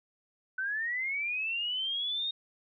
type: linear sweep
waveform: sine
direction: up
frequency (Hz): 1500 to 3729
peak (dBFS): -30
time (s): 0.58-2.31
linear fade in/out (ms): 5
effects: none